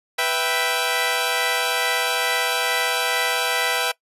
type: chord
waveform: 10% pulse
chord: E minor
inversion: second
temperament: equal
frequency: 493.9 / 659.3 / 784 Hz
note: B4 / E5 / G5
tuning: 0 / 0 / 0 cents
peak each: -16 dBFS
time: 0.18-3.92 s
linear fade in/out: 10 ms
effects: noise-tail reverb RT60 0.1 s tail -21 dB re dry + resampled to 32000 Hz